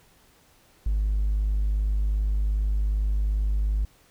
triangle tone, 51.3 Hz, G#1, 21 cents flat, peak -18 dBFS, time 0.86-3.85 s, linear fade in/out 5 ms, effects tanh soft clip ceiling -17 dBFS + pink hiss -59 dBFS RMS until 4.1 s

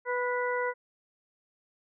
harmonic tone with a mistuned harmonic, 493.9 Hz, B4, in tune, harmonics 1 / 2 / 3 / 4, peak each -30 / -33 / -35 / -36 dBFS, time 0.05-0.74 s, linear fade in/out 50 ms, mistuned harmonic 3, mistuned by -23 cents, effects none

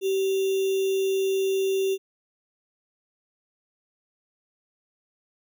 sine tone with sample-and-hold, 385.3 Hz, G4, 30 cents flat, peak -21 dBFS, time 0.01-1.98 s, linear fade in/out 50 ms, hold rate 3150 Hz, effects none

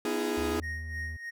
40% pulse chord, F half-diminished seventh, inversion second, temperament equal with one note detuned, 246.9 / 311.1 / 340.9 / 415.3 Hz, Cb4 / Eb4 / F4 / Ab4, 0 / 0 / -42 / 0 cents, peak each -35 / -34 / -34 / -31 dBFS, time 0.05-0.6 s, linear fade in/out 2 ms
triangle tone with pitch glide, 73.42 to 80.07 Hz, D2 to E2, 0 to -50 cents, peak -34 dBFS, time 0.37-1.17 s, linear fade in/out 10 ms, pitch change +150 cents, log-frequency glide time 0.5-0.56 s
triangle tone with tremolo, 1864.7 Hz, A#6, in tune, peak -32 dBFS, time 0.62-1.31 s, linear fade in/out 20 ms, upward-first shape sine, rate 3.2 Hz, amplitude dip 70%
effects none

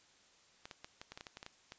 clicks, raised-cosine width 0.2 ms, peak -29 dBFS, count 12, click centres 0.655 / 0.712 / 0.845 / 1.015 / 1.12 / 1.175 / 1.209 / 1.268 / 1.371 / 1.429 / 1.464 / 1.721 s, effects white hiss -66 dBFS RMS until 1.78 s + resampled to 16000 Hz

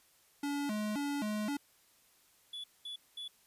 square tone with vibrato, 245.9 Hz, B3, 7 cents flat, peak -34 dBFS, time 0.43-1.57 s, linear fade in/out 5 ms, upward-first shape square, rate 1.9 Hz, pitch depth 260 cents each way
triangle tone bursts, 3430 Hz, A7, 45 cents flat, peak -39 dBFS, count 3, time 2.53-3.28 s, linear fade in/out 5 ms, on 110 ms, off 210 ms
effects white hiss -67 dBFS RMS until 3.46 s + resampled to 32000 Hz

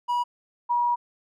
triangle / sine tone pair in turn, 969 / 961.2 Hz, B5 / B5, -33 / -47 cents, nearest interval unison, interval 14 cents, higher first, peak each -20 dBFS, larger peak neither, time 0.08-0.24 / 0.69-0.96 s, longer second, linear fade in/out 20 ms, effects none

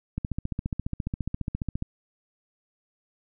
click train, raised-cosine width 5 ms, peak -16 dBFS, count 25, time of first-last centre 0.18-1.824 s, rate 14.6 Hz, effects none

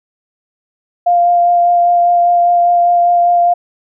sine tone with vibrato, 698.5 Hz, F5, in tune, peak -7 dBFS, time 1.06-3.54 s, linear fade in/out 10 ms, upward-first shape sine, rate 5 Hz, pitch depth 11 cents each way, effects none

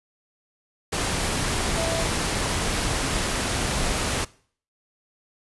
sine tone in noise, 659.3 Hz, E5, in tune, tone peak -26 dBFS, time 1.77-2.04 s, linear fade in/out 10 ms, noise pink, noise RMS -25 dBFS, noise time 0.92-4.25 s, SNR -4 dB, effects noise-tail reverb RT60 0.5 s tail -21 dB re dry + resampled to 24000 Hz

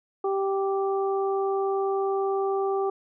harmonic tone, 390.6 Hz, G4, 6 cents flat, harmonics 1 / 2 / 3, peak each -24 / -30 / -34 dBFS, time 0.24-2.9 s, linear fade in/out 5 ms, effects none

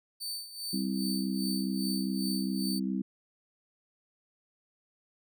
sawtooth tone with tremolo, 4556 Hz, C#8, 47 cents sharp, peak -31 dBFS, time 0.2-2.8 s, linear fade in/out 20 ms, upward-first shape sine, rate 2.5 Hz, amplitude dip 75%
harmonic tone, 64.9 Hz, C2, 13 cents flat, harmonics 3 / 4 / 5, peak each -31 / -34 / -38 dBFS, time 0.73-3.02 s, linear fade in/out 5 ms
effects none

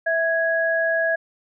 sine tone pair together, 656.4 / 1661.2 Hz, E5 / G#6, -8 / 0 cents, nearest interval octave + major third, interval 1608 cents, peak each -21 dBFS, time 0.06-1.16 s, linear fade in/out 10 ms, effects none

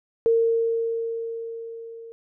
sine tone with level ramp, 458 Hz, A#4, 31 cents flat, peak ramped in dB -15 to -38 dBFS, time 0.26-2.12 s, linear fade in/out 0 ms, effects none

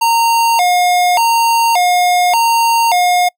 square tone with vibrato, 813 Hz, G#5, 37 cents flat, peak -10 dBFS, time 0.01-3.29 s, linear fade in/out 10 ms, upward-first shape square, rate 0.86 Hz, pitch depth 220 cents each way, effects noise-tail reverb RT60 0.1 s tail -26 dB re dry

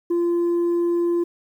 sine tone, 344.5 Hz, F4, 24 cents flat, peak -15 dBFS, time 0.1-1.24 s, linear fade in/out 10 ms, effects tanh soft clip ceiling -17 dBFS + 9-bit

